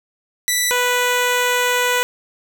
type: tone pair in turn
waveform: 10% pulse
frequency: 1973 / 493.2 Hz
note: B6 / B4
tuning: -2 / -2 cents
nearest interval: 2 octaves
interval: 2400 cents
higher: first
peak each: -7 dBFS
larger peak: neither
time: 0.48-0.71 / 0.71-2.03 s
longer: second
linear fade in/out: 0 ms
effects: none